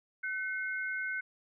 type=tone pair together; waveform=sine; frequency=1519.3 / 2150 Hz; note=F#6 / C7; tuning=+45 / +47 cents; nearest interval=tritone; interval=602 cents; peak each=-34 / -38 dBFS; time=0.23-1.21 s; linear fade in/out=10 ms; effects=none